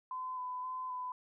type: tone with vibrato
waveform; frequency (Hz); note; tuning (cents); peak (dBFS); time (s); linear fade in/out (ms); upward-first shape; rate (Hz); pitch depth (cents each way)
sine; 1012; B5; +42; -37; 0.11-1.12; 2; square; 1.9; 15
effects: none